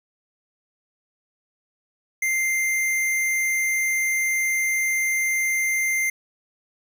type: tone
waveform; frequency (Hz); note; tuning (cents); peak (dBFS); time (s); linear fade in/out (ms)
square; 2093; C7; 0; -21; 2.22-6.1; 5
effects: none